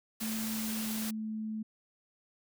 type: noise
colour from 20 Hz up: white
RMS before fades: -39 dBFS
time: 0.2-1.11 s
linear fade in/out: 10 ms
type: tone with pitch glide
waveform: sine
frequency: 220 to 217.5 Hz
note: A3 to A3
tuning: 0 to -20 cents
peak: -34 dBFS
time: 0.21-1.63 s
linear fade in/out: 10 ms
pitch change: -20 cents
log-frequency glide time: 0.59-1.27 s
effects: none